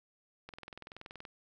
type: click train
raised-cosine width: 0.3 ms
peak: -30 dBFS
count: 17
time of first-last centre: 0.49-1.252 s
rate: 21 Hz
effects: none